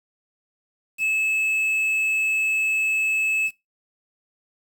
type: tone with quantisation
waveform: triangle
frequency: 2600 Hz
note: E7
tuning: 24 cents flat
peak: -18 dBFS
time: 0.98-3.51 s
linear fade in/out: 50 ms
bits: 7
effects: noise-tail reverb RT60 0.2 s tail -19 dB re dry